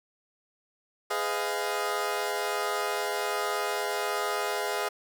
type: chord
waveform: 20% pulse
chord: F half-diminished seventh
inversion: first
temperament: equal with one note detuned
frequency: 415.3 / 504 / 622.3 / 698.5 Hz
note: Ab4 / Cb5 / Eb5 / F5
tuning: 0 / +35 / 0 / 0 cents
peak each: -27 / -30 / -30 / -29 dBFS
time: 1.1-4.89 s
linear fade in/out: 10 ms
effects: none